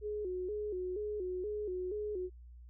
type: tone with vibrato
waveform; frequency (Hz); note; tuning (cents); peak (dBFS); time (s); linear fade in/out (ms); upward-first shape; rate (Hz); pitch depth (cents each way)
sine; 392; G4; 0; -35; 0.01-2.3; 50; square; 2.1; 120
effects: added 60 Hz sine -50 dBFS peak until 2.69 s